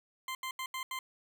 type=tone bursts at uneven times; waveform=20% pulse; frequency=1043 Hz; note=C6; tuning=6 cents flat; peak=-31 dBFS; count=5; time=0.28-0.35 / 0.43-0.51 / 0.59-0.66 / 0.74-0.83 / 0.91-0.99 s; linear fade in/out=2 ms; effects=none